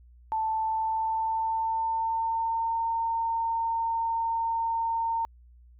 sine tone with pitch glide, 882 to 913.1 Hz, A5 to A#5, +4 to -36 cents, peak -25 dBFS, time 0.32-5.25 s, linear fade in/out 0 ms, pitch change +60 cents, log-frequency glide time 0.56-2.81 s, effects added 60 Hz sine -51 dBFS peak until 5.79 s

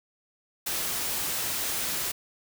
white noise, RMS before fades -30 dBFS, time 0.66-2.12 s, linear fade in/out 10 ms, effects none

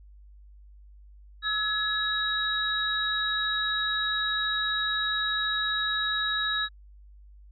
sine tone cluster, 1297 / 1688 / 3827 Hz, E6 / G#6 / A#7, -28 / +28 / +45 cents, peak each -33 / -29 / -28 dBFS, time 1.42-6.69 s, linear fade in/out 50 ms, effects added 50 Hz sine -48 dBFS peak until 7.51 s

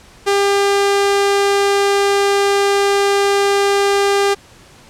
sawtooth tone, 400 Hz, G4, 35 cents sharp, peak -8 dBFS, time 0.26-4.35 s, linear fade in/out 20 ms, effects pink hiss -44 dBFS RMS until 4.89 s + low-pass 9000 Hz 12 dB/octave

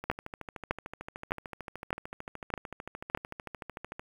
two click trains, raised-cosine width 0.5 ms, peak -11 / -24 dBFS, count 6 / 54, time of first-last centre 0.1-3.149 / 0.04-3.995 s, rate 1.64 / 13.4 Hz, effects 8-bit

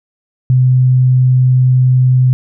sine tone, 127.8 Hz, C3, 40 cents flat, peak -6 dBFS, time 0.5-2.33 s, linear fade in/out 0 ms, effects none

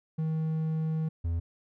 triangle tone pair in turn, 158.6 / 84.02 Hz, D#3 / E2, +33 / +34 cents, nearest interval major seventh, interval 1099 cents, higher first, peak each -25 dBFS, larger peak neither, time 0.18-1.09 / 1.24-1.4 s, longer first, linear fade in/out 10 ms, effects none

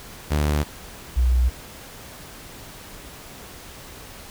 sawtooth / sine tone pair in turn, 74.4 / 62.08 Hz, D2 / B1, +23 / +10 cents, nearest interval minor third, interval 313 cents, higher first, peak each -15 dBFS, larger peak neither, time 0.3-0.64 / 1.16-1.5 s, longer neither, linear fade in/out 20 ms, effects pink hiss -41 dBFS RMS until 4.3 s

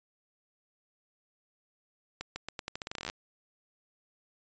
accelerating click train, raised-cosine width 0.2 ms, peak -19 dBFS, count 18, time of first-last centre 2.21-3.099 s, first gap 150 ms, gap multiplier 0.84, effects resampled to 16000 Hz

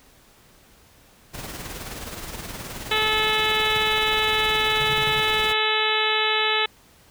pink noise with tremolo, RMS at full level -33 dBFS, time 1.33-5.54 s, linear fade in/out 20 ms, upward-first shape sine, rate 19 Hz, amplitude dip 45%
clicks, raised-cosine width 1 ms, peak -23 dBFS, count 5, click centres 2.895 / 3.055 / 3.269 / 3.516 / 3.599 s
harmonic tone, 432.9 Hz, A4, 28 cents flat, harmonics 1 / 2 / 3 / 4 / 5 / 6 / 7 / 8 / 9, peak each -28 / -28 / -28 / -28 / -28 / -28 / -28 / -28 / -28 dBFS, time 2.91-6.66 s, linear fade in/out 5 ms
sine tone bursts, 138.59 Hz, C#3, in tune, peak -31 dBFS, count 5, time 4.8-5.207 s, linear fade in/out 0 ms, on 47 ms, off 43 ms
effects pink hiss -54 dBFS RMS until 7.1 s

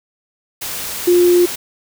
sine tone in noise, 353.1 Hz, F4, 19 cents sharp, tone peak -8 dBFS, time 1.07-1.46 s, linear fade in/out 10 ms, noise white, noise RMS -25 dBFS, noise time 0.61-1.56 s, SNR +14 dB, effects none

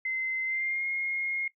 sine tone with pitch glide, 2064 to 2145 Hz, C7 to C7, -24 to +42 cents, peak -28 dBFS, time 0.05-1.48 s, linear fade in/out 5 ms, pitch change +66 cents, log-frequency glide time 0.45-0.86 s, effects noise-tail reverb RT60 0.1 s tail -19 dB re dry

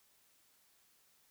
silence, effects white hiss -70 dBFS RMS until 1.3 s

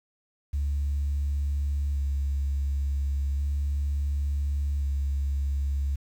sine tone with vibrato, 70.5 Hz, C#2, 30 cents sharp, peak -23 dBFS, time 0.53-5.96 s, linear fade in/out 10 ms, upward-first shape square, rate 0.35 Hz, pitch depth 20 cents each way, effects tanh soft clip ceiling -21 dBFS + 9-bit

